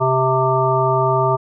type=harmonic tone with a mistuned harmonic; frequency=130.81 Hz; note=C3; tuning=in tune; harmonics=1 / 3 / 5 / 7 / 9; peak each=-20 / -20 / -20 / -20 / -20 dBFS; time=0-1.37 s; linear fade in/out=20 ms; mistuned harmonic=7; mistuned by=-17 cents; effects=none